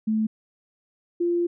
sine tone pair in turn, 218.1 / 346.2 Hz, A3 / F4, -15 / -15 cents, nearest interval minor sixth, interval 800 cents, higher second, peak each -20 dBFS, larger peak neither, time 0.07-0.27 / 1.2-1.47 s, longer second, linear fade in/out 10 ms, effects none

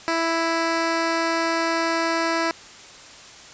10% pulse tone, 330.2 Hz, E4, 3 cents sharp, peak -12 dBFS, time 0.08-2.51 s, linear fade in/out 0 ms, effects white hiss -43 dBFS RMS until 3.53 s + resampled to 16000 Hz

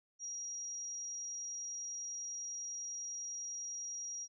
sine tone, 5710 Hz, F8, 37 cents sharp, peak -40 dBFS, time 0.19-4.28 s, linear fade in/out 50 ms, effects none

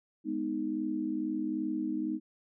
sine chord, G# minor, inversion none, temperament just, 207.7 / 249.2 / 311.5 Hz, G#3 / B3 / D#4, 0 / +16 / +2 cents, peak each -38 / -36 / -32 dBFS, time 0.24-2.2 s, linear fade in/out 50 ms, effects none

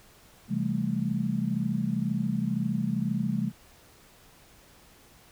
sine chord, A minor seventh, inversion first, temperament just, 132 / 165 / 198 / 220 Hz, C3 / E3 / G3 / A3, +16 / +2 / +18 / 0 cents, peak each -33 / -32 / -30 / -30 dBFS, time 0.48-3.52 s, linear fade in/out 50 ms, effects pink hiss -56 dBFS RMS until 5.31 s

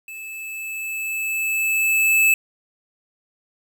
square tone with level ramp, 2617 Hz, E7, 13 cents flat, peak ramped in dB -34 to -13 dBFS, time 0.08-2.34 s, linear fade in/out 2 ms, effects 9-bit

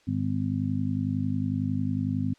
harmonic tone, 51 Hz, G#1, 31 cents flat, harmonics 2 / 3 / 4 / 5, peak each -30 / -32 / -32 / -29 dBFS, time 0.07-2.34 s, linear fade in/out 10 ms, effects white hiss -62 dBFS RMS until 2.38 s + low-pass 5000 Hz 12 dB/octave

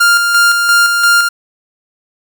45% pulse tone with tremolo, 1400 Hz, F6, 4 cents sharp, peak -6 dBFS, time 0-1.29 s, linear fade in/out 10 ms, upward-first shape square, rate 2.9 Hz, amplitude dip 40%, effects none

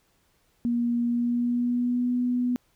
sine tone with pitch glide, 237.9 to 246.6 Hz, A#3 to B3, +35 to -2 cents, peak -22 dBFS, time 0.65-2.56 s, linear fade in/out 0 ms, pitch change +63 cents, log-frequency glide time 1.05-2.14 s, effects pink hiss -67 dBFS RMS until 2.75 s

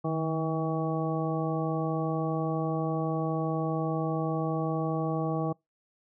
harmonic tone with a mistuned harmonic, 160.7 Hz, E3, 44 cents flat, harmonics 1 / 2 / 3 / 4 / 5 / 7, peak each -30 / -33 / -35 / -36 / -37 / -38 dBFS, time 0.04-5.53 s, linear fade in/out 10 ms, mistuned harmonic 1, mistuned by -47 cents, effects noise-tail reverb RT60 0.2 s tail -26 dB re dry

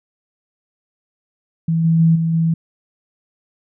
sine tone with level steps, 163.9 Hz, E3, 10 cents flat, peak -14 / -11 / -9 / -15 / -13 dBFS, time 1.68-2.54 s, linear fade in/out 5 ms, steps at 1.84 / 1.99 / 2.15 / 2.33 s, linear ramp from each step 10 ms, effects none

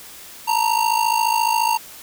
square ring-modulated tone, 920 Hz, A#5, 23 cents flat, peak -14 dBFS, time 0.47-1.78 s, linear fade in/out 20 ms, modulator 27.2 Hz, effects white hiss -40 dBFS RMS until 2.02 s

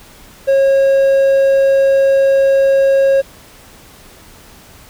triangle tone, 544 Hz, C#5, 33 cents flat, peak -6 dBFS, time 0.47-3.22 s, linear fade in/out 20 ms, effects pink hiss -41 dBFS RMS until 4.89 s

